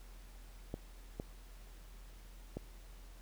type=clicks; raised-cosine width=2 ms; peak=-26 dBFS; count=3; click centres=0.741 / 1.199 / 2.57 s; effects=added 42 Hz sine -51 dBFS peak until 3.21 s + pink hiss -62 dBFS RMS until 3.21 s